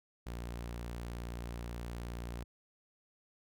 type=tone; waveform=sawtooth; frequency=58.9 Hz; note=A#1; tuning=19 cents sharp; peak=-36 dBFS; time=0.26-2.44 s; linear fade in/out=10 ms; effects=none